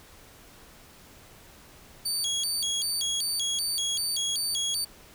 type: tone with vibrato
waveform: 25% pulse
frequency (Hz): 3899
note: B7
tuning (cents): -23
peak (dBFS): -22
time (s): 2.05-4.85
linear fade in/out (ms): 10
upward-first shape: square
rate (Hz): 2.6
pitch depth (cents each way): 280
effects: pink hiss -52 dBFS RMS until 5.14 s